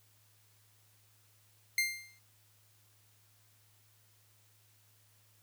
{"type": "tone with exponential decay", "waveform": "sawtooth", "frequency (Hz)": 2100, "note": "C7", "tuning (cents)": 6, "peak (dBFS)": -23, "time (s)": [1.78, 2.19], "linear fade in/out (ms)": 2, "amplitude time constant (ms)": 87, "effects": ["added 105 Hz sine -68 dBFS peak until 5.42 s", "white hiss -68 dBFS RMS until 5.42 s"]}